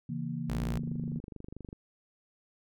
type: chord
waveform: sine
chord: A# diminished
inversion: first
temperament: equal with one note detuned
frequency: 137.08 / 164.81 / 233.1 Hz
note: C#3 / E3 / A#3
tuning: -19 / 0 / 0 cents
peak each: -38 / -36 / -37 dBFS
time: 0.09-1.19 s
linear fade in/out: 5 ms
type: tone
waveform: sawtooth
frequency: 58.27 Hz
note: A#1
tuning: in tune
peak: -29 dBFS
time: 0.49-0.78 s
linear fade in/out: 5 ms
type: click train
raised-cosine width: 3 ms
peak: -30 dBFS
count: 30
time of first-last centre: 0.55-1.729 s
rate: 24.6 Hz
effects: none